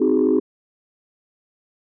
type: chord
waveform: sine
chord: Ab dominant seventh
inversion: first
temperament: just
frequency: 259.6 / 311.5 / 373.8 / 415.3 Hz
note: C4 / Eb4 / Gb4 / Ab4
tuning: -13 / +2 / +18 / 0 cents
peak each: -19 dBFS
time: 0-0.4 s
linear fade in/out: 10 ms
effects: tanh soft clip ceiling -8 dBFS